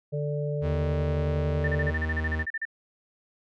harmonic tone, 146.83 Hz, D3, in tune, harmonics 1 / 3 / 4, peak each -28 / -33 / -34 dBFS, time 0.12-1.92 s, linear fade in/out 20 ms
45% pulse tone, 78.7 Hz, D#2, 20 cents sharp, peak -27 dBFS, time 0.61-2.46 s, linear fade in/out 50 ms
sine tone bursts, 1792 Hz, A6, 31 cents sharp, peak -27 dBFS, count 14, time 1.64-2.653 s, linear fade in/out 5 ms, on 38 ms, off 37 ms
effects low-pass 3000 Hz 12 dB/octave

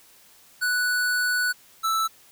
square tone pair in turn, 1480 / 1318.5 Hz, F#6 / E6, 0 / 0 cents, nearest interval major second, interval 200 cents, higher first, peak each -22 dBFS, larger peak neither, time 0.61-1.53 / 1.83-2.08 s, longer first, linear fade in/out 20 ms, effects white hiss -54 dBFS RMS until 2.31 s

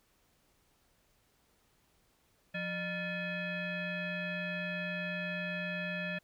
sine tone with frequency modulation, 960 Hz, B5, 49 cents flat, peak -34 dBFS, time 2.54-6.19 s, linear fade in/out 10 ms, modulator 784 Hz, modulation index 2.3, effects pink hiss -71 dBFS RMS until 6.23 s

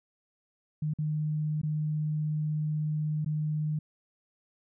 sine tone with dropouts, 152.7 Hz, D#3, 32 cents flat, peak -27 dBFS, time 0.82-3.79 s, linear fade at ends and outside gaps 5 ms, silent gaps 0.937-0.986 / 1.616-1.632 / 3.247-3.26 s, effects none

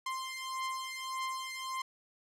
sawtooth beating tone pair, 1046.5 / 1048.2 Hz, C6 / C6, 0 / +3 cents, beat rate 1.7 Hz, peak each -35 / -36 dBFS, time 0.06-1.82 s, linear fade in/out 5 ms, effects low-pass 11000 Hz 12 dB/octave

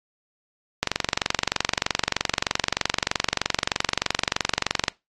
click train, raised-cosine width 0.2 ms, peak -3 dBFS, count 95, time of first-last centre 0.83-4.882 s, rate 23.2 Hz, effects noise-tail reverb RT60 0.2 s tail -21 dB re dry + AAC 32 kbps

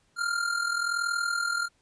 square tone with amplitude modulation, 1396.9 Hz, F6, in tune, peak -24 dBFS, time 0.16-1.69 s, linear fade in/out 50 ms, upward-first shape sine, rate 41.1 Hz, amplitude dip 65%, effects pink hiss -68 dBFS RMS until 1.81 s + resampled to 22050 Hz

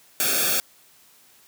white noise with comb filter, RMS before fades -22 dBFS, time 0.2-0.6 s, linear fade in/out 0 ms, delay 1 ms, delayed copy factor -0.85, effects white hiss -55 dBFS RMS until 1.47 s + high-pass 80 Hz 12 dB/octave

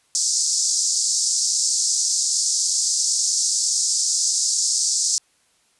white band-pass noise, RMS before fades -21 dBFS, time 0.15-5.18 s, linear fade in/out 0 ms, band 4800 to 8100 Hz, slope 48 dB/octave, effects white hiss -62 dBFS RMS until 5.79 s + resampled to 24000 Hz

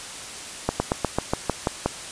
slowing click train, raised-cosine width 1 ms, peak -6 dBFS, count 9, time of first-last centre 0.69-1.86 s, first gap 110 ms, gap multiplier 1.08, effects white hiss -36 dBFS RMS until 2.11 s + resampled to 22050 Hz

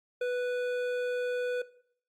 sine tone with hard clipping, 493.9 Hz, B4, in tune, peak -30 dBFS, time 0.21-1.62 s, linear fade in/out 5 ms, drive 11 dB, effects noise-tail reverb RT60 0.6 s tail -18 dB re dry + Opus 48 kbps

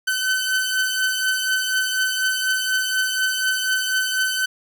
sawtooth beating tone pair, 1521 / 1525.1 Hz, F#6 / G6, +47 / -48 cents, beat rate 4.1 Hz, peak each -17 / -22 dBFS, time 0.07-4.46 s, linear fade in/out 10 ms, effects none

